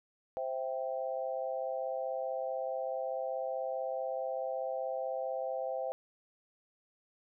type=chord; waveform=sine; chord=C major; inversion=none; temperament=equal; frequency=523.3 / 659.3 / 784 Hz; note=C5 / E5 / G5; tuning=0 / 0 / 0 cents; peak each=-36 / -38 / -40 dBFS; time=0.37-5.92 s; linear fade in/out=0 ms; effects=none